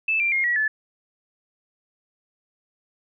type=tone with pitch steps; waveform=sine; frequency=2628 / 2368 / 2135 / 1923.8 / 1733.8 Hz; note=E7 / D7 / C7 / B6 / A6; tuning=-6 / +14 / +34 / -46 / -26 cents; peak=-19 dBFS; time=0.08-0.68 s; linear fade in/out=5 ms; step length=120 ms; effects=none